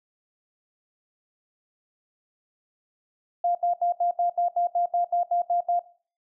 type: tone bursts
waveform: sine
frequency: 698.5 Hz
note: F5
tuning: in tune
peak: -20 dBFS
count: 13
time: 3.44-5.794 s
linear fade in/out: 5 ms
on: 110 ms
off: 77 ms
effects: noise-tail reverb RT60 0.4 s tail -17 dB re dry